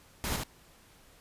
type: noise with echo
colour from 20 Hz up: pink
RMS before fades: -33 dBFS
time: 0.24-0.36 s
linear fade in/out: 0 ms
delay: 75 ms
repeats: 1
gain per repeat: -3 dB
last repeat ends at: 0.435 s
effects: pink hiss -59 dBFS RMS until 1.2 s + resampled to 32000 Hz